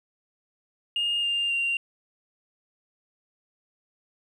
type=tone with pitch steps; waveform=sine; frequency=2835 / 2802 / 2770 Hz; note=F7 / F7 / F7; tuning=+25 / +5 / -15 cents; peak=-22 dBFS; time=0.96-1.77 s; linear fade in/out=2 ms; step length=270 ms; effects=tanh soft clip ceiling -20 dBFS + 10-bit